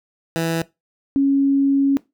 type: tone pair in turn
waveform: 15% pulse / sine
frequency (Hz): 164.81 / 276.2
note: E3 / C#4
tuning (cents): 0 / -6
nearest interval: major sixth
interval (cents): 894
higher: second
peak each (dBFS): -13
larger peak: neither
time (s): 0.36-0.62 / 1.16-1.97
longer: second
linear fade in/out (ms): 0
effects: noise-tail reverb RT60 0.2 s tail -19 dB re dry